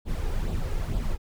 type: noise with flanger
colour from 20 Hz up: brown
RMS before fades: -27 dBFS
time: 0.05-1.18 s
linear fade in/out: 50 ms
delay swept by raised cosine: 0.24 to 2.44 ms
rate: 2.2 Hz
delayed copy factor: +0.55
effects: none